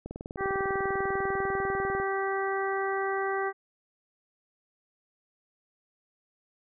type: click train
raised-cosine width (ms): 2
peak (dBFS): -24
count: 40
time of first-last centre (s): 0.06-2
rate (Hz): 20.1
type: harmonic tone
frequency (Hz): 389.2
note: G4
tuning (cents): -12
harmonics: 1 / 2 / 3 / 4 / 5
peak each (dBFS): -30 / -33 / -35 / -36 / -37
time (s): 0.37-3.53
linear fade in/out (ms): 50
effects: none